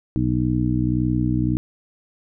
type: harmonic tone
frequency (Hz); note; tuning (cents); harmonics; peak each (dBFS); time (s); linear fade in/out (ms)
61.74; B1; 0; 1 / 2 / 3 / 4 / 5; -27 / -22 / -27 / -25 / -23; 0.16-1.57; 0
effects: none